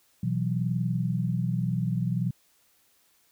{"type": "chord", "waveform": "sine", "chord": "B suspended fourth", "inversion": "none", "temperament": "just", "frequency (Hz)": [123.47, 164.63, 185.21], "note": ["B2", "E3", "F#3"], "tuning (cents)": [0, -2, 2], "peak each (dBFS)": [-28, -29, -30], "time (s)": [0.23, 2.31], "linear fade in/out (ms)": 5, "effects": ["white hiss -65 dBFS RMS until 3.31 s"]}